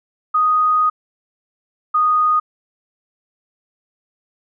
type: tone pair in turn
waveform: sine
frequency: 1244.5 / 1237.3 Hz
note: D#6 / D#6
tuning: 0 / -10 cents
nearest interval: unison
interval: 10 cents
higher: first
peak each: -12 dBFS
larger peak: neither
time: 0.34-0.9 / 1.94-2.4 s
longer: first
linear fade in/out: 10 ms
effects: none